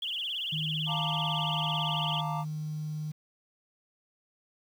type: tone with vibrato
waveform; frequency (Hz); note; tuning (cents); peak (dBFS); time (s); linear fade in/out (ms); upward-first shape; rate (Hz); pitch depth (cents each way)
sine; 3100; G7; -20; -31; 0.02-2.21; 5; triangle; 18; 220
type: tone with pitch glide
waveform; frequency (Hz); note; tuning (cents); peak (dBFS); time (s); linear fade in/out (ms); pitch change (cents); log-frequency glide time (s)
sine; 155.56 to 153.06; D#3 to D#3; 0 to -28; -32; 0.52-3.12; 10; -28; 1.17-2.75
type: chord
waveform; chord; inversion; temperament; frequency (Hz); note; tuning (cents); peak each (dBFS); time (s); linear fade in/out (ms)
triangle; Bb major seventh; second; equal; 698.5 / 880 / 932.3 / 1174.7; F5 / A5 / Bb5 / D6; 0 / 0 / 0 / 0; -36; 0.86-2.45; 50
effects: 9-bit